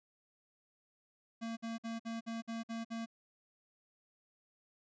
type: tone bursts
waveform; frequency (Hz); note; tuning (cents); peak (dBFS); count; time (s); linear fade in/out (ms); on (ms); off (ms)
square; 228.1; A#3; -37; -39; 8; 1.41-3.061; 20; 160; 53
effects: resampled to 16000 Hz